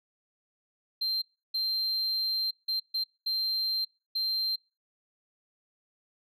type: tone bursts at uneven times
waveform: sine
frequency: 4150 Hz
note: C8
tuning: 15 cents flat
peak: -24 dBFS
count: 6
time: 1.01-1.22 / 1.54-2.51 / 2.68-2.8 / 2.94-3.04 / 3.26-3.85 / 4.15-4.56 s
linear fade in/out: 10 ms
effects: noise-tail reverb RT60 0.3 s tail -26 dB re dry + tanh soft clip ceiling -26 dBFS